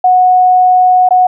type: tone with dropouts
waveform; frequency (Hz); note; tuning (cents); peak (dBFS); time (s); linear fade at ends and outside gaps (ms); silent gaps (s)
sine; 734; F#5; -14; -4; 0.04-1.27; 5; 1.089-1.107
effects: none